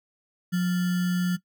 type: tone with sample-and-hold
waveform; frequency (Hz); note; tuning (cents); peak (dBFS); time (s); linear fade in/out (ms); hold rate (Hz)
sine; 179.5; F3; +48; -21; 0.52-1.37; 20; 1575
effects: noise-tail reverb RT60 0.1 s tail -17 dB re dry